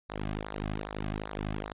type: tone with flanger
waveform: sawtooth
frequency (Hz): 51.91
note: G#1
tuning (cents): 0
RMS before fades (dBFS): -36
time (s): 0.09-1.73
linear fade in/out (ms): 10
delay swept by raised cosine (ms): 0.33 to 2.23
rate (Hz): 2.5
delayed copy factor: -0.85
effects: resampled to 8000 Hz